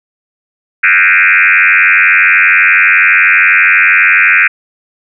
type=tone with frequency modulation; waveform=sine; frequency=1975.5 Hz; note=B6; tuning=in tune; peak=-4 dBFS; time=0.83-4.48 s; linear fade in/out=10 ms; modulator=92.2 Hz; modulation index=6; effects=none